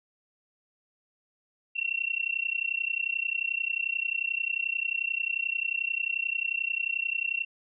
sine tone with amplitude modulation, 2724 Hz, F7, 44 cents flat, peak -23 dBFS, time 1.75-7.45 s, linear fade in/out 20 ms, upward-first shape sine, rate 31.3 Hz, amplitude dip 95%, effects none

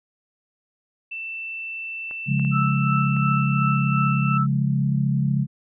sine tone, 2668 Hz, E7, 20 cents sharp, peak -29 dBFS, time 1.11-4.38 s, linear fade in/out 10 ms
clicks, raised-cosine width 0.5 ms, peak -27 dBFS, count 4, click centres 2.111 / 2.396 / 2.449 / 3.166 s
sine chord, Db major, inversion none, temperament equal, 138.59 / 174.61 / 207.7 Hz, Db3 / F3 / Ab3, 0 / 0 / 0 cents, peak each -20 / -26 / -25 dBFS, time 2.26-5.47 s, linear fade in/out 50 ms
sine tone with tremolo, 1317 Hz, E6, 2 cents flat, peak -21 dBFS, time 2.51-4.47 s, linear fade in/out 50 ms, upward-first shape sine, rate 2.8 Hz, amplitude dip 65%
effects none

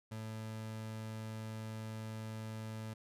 30% pulse tone, 110 Hz, A2, in tune, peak -39 dBFS, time 0.11-2.94 s, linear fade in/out 10 ms, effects resampled to 32000 Hz

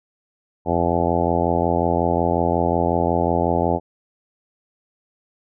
harmonic tone, 85.5 Hz, F2, 36 cents flat, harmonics 1 / 2 / 3 / 4 / 5 / 6 / 7 / 8 / 9 / 10, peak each -26 / -26 / -26 / -26 / -26 / -26 / -26 / -26 / -26 / -26 dBFS, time 0.65-3.8 s, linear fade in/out 50 ms, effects none

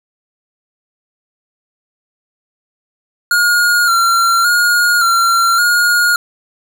square tone with vibrato, 1400 Hz, F6, 4 cents sharp, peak -10 dBFS, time 3.31-6.16 s, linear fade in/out 2 ms, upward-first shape square, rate 0.88 Hz, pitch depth 38 cents each way, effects none

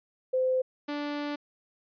sine / sawtooth tone pair in turn, 515 / 292 Hz, C5 / D4, -28 / -10 cents, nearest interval minor seventh, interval 982 cents, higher first, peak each -23 / -27 dBFS, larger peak first, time 0.33-0.62 / 0.88-1.36 s, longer second, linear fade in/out 10 ms, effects resampled to 11025 Hz

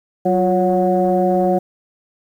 sine tone cluster, 186.8 / 355.4 / 555 / 732 Hz, F#3 / F4 / C#5 / F#5, +17 / +30 / +2 / -19 cents, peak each -18 dBFS, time 0.25-1.59 s, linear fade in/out 10 ms, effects tanh soft clip ceiling -4 dBFS + 8-bit

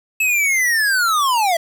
square linear sweep, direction down, 2614 to 644 Hz, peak -15 dBFS, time 0.2-1.57 s, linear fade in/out 5 ms, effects 7-bit

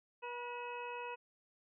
harmonic tone with a mistuned harmonic, 484.2 Hz, B4, 34 cents flat, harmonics 1 / 2 / 3 / 4 / 5 / 6, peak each -46 / -44 / -53 / -58 / -48 / -61 dBFS, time 0.22-1.16 s, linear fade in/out 20 ms, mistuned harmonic 5, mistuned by +94 cents, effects none

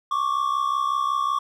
triangle tone pair together, 1099.6 / 1165 Hz, C#6 / D6, -14 / -14 cents, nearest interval minor second, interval 100 cents, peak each -22 dBFS, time 0.11-1.39 s, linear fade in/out 5 ms, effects none

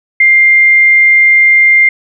sine tone, 2100 Hz, C7, 6 cents sharp, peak -3 dBFS, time 0.2-1.89 s, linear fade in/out 5 ms, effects none

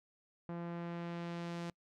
sawtooth tone with low-pass filter sweep, 171.1 Hz, F3, 35 cents flat, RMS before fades -42 dBFS, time 0.49-1.7 s, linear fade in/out 0 ms, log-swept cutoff 1300 to 6800 Hz, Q 0.73, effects noise-tail reverb RT60 0.1 s tail -26 dB re dry

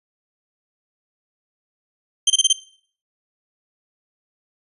25% pulse tone bursts, 3136 Hz, G7, in tune, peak -8 dBFS, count 5, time 2.27-2.529 s, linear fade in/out 5 ms, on 31 ms, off 26 ms, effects noise-tail reverb RT60 0.5 s tail -17 dB re dry + resampled to 32000 Hz

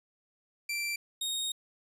sawtooth tone pair in turn, 2349 / 3729 Hz, D7 / A#7, 0 / 0 cents, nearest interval minor sixth, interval 800 cents, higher second, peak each -28 dBFS, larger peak neither, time 0.69-0.96 / 1.21-1.52 s, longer second, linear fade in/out 5 ms, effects resampled to 32000 Hz

